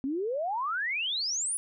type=exponential sweep; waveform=sine; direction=up; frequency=256 to 10440 Hz; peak=-28 dBFS; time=0.04-1.57 s; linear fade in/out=0 ms; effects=none